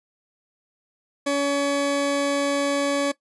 40% pulse tone pair together, 282.5 / 565 Hz, C#4 / C#5, +33 / +33 cents, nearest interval octave, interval 1200 cents, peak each -23 dBFS, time 1.26-3.12 s, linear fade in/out 10 ms, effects noise-tail reverb RT60 0.1 s tail -18 dB re dry + resampled to 24000 Hz

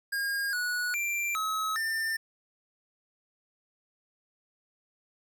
square tone with pitch steps, 1622 / 1466 / 2361 / 1283 / 1795 Hz, G#6 / F#6 / D7 / E6 / A6, -41 / -16 / +9 / -47 / +34 cents, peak -29 dBFS, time 0.12-2.17 s, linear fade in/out 10 ms, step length 410 ms, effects 11-bit

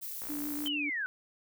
violet noise, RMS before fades -40 dBFS, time 0.01-0.69 s, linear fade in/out 20 ms
click train, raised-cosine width 0.5 ms, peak -32 dBFS, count 28, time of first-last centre 0.22-0.672 s, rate 59.7 Hz
sine tone with vibrato, 292.9 Hz, D4, 5 cents flat, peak -35 dBFS, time 0.29-0.9 s, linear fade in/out 10 ms, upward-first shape triangle, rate 6.8 Hz, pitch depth 22 cents each way
sine linear sweep, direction down, 3136 to 1471 Hz, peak -31 dBFS, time 0.66-1.06 s, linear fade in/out 0 ms
effects none

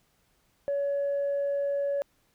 sine tone, 564 Hz, C#5, 30 cents sharp, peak -24 dBFS, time 0.68-2.02 s, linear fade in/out 0 ms, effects tanh soft clip ceiling -23 dBFS + pink hiss -69 dBFS RMS until 2.34 s

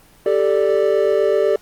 triangle chord, G suspended second, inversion none, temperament equal, 392 / 440 / 587.3 Hz, G4 / A4 / D5, 0 / 0 / 0 cents, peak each -16 dBFS, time 0.26-1.56 s, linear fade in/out 2 ms, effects pink hiss -50 dBFS RMS until 1.61 s + Opus 24 kbps

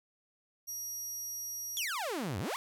25% pulse tone, 5700 Hz, F8, 34 cents sharp, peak -33 dBFS, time 0.67-1.86 s, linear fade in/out 20 ms
sawtooth exponential two-way sweep, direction down then up, 3571 to 83.8 to 1191 Hz, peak -30 dBFS, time 1.77-2.56 s, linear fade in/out 0 ms, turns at 2.39 s
effects none

